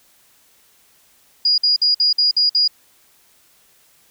sine tone bursts, 4878 Hz, D#8, 35 cents flat, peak -12 dBFS, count 7, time 1.45-2.678 s, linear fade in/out 5 ms, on 130 ms, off 53 ms, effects white hiss -55 dBFS RMS until 4.1 s

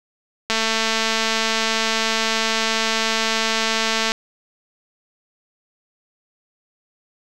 click train, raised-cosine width 0.2 ms, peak -3 dBFS, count 808, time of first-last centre 0.5-4.119 s, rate 223 Hz, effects none

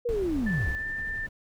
sine linear sweep, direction down, 493.9 to 44.55 Hz, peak -25 dBFS, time 0.05-0.72 s, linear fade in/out 10 ms
brown noise, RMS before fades -35 dBFS, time 0.09-0.75 s, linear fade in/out 0 ms
sine tone with pitch glide, 1760 to 1783.5 Hz, A6 to A6, 0 to +23 cents, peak -30 dBFS, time 0.46-1.27 s, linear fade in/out 10 ms, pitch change +23 cents, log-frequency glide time 0.76-0.86 s
brown noise with tremolo, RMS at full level -40 dBFS, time 0.51-1.29 s, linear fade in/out 5 ms, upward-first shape sine, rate 11 Hz, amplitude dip 30%
effects none

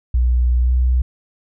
sine tone with pitch glide, 61.1 to 62.56 Hz, B1 to B1, -18 to +23 cents, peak -12 dBFS, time 0.14-1.02 s, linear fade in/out 5 ms, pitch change +41 cents, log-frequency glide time 0.62-0.71 s, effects none

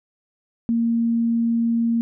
sine tone, 231.6 Hz, A#3, 11 cents flat, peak -17 dBFS, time 0.69-2.01 s, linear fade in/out 0 ms, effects none

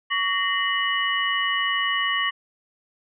sine tone cluster, 1128 / 1851 / 2038 / 2943 Hz, C#6 / A#6 / C7 / F#7, +30 / -13 / -46 / -10 cents, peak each -26 / -25 / -30 / -26 dBFS, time 0.1-2.31 s, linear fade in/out 20 ms, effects none

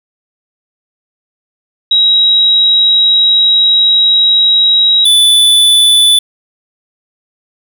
sine / square tone pair in turn, 3838 / 3482 Hz, A#7 / A7, +50 / -19 cents, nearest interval major second, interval 169 cents, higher first, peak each -5 dBFS, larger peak neither, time 1.91-5.05 / 5.05-6.19 s, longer first, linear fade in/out 5 ms, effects none

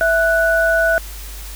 sine tone pair together, 659.3 / 1480 Hz, E5 / F#6, 0 / 0 cents, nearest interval octave + major second, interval 1400 cents, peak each -15 dBFS, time 0.01-0.98 s, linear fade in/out 0 ms, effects added 50 Hz sine -30 dBFS peak until 1.55 s + white hiss -36 dBFS RMS until 1.55 s

